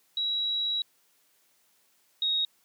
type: tone pair in turn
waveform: sine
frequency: 3881 / 3764 Hz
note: B7 / A#7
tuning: -31 / +16 cents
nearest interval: minor second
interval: 53 cents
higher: first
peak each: -26 / -24 dBFS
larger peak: second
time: 0.17-0.82 / 2.22-2.45 s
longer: first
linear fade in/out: 2 ms
effects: white hiss -67 dBFS RMS until 2.64 s + high-pass 150 Hz 12 dB/octave